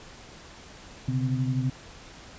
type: tone cluster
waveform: sine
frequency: 128 / 139.9 / 256.5 Hz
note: C3 / C#3 / C4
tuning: -38 / +16 / -34 cents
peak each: -26 / -30 / -30 dBFS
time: 1.08-1.7 s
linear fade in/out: 5 ms
effects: pink hiss -47 dBFS RMS until 2.38 s + resampled to 16000 Hz